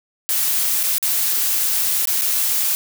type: noise with dropouts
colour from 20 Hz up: blue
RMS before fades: -19 dBFS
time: 0.29-2.75 s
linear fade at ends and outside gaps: 0 ms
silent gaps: 0.83-0.835 / 0.982-1.027 / 2.055-2.073 / 2.212-2.219 s
effects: none